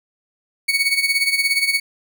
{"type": "tone with tremolo", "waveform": "30% pulse", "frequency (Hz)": 2229, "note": "C#7", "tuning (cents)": 9, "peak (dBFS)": -11, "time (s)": [0.68, 1.8], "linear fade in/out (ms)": 10, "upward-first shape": "sine", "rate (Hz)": 17, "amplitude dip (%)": 70, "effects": []}